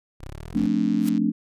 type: exponential sweep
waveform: 15% pulse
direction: up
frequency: 30.87 to 50.3 Hz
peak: -29 dBFS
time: 0.2-0.67 s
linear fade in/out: 10 ms
type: chord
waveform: sine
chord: D minor seventh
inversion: first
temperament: just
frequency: 176.2 / 220.2 / 264.3 / 293.7 Hz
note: F3 / A3 / C4 / D4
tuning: +16 / +2 / +18 / 0 cents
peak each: -28 / -22 / -27 / -24 dBFS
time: 0.54-1.32 s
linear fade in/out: 20 ms
type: click train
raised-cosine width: 0.2 ms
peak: -27 dBFS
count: 65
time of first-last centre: 0.58-1.178 s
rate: 107 Hz
type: noise with exponential growth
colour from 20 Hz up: white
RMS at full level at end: -31 dBFS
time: 0.97-1.09 s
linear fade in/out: 2 ms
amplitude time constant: 24 ms
effects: resampled to 32000 Hz